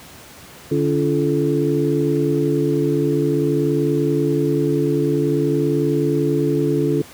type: tone cluster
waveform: sine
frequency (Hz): 146.9 / 281.9 / 342.4 / 432.8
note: D3 / C#4 / F4 / A4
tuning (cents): +1 / +29 / -34 / -29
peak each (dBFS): -21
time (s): 0.71-7.02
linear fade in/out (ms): 5
effects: pink hiss -41 dBFS RMS until 7.13 s + high-pass 80 Hz 12 dB/octave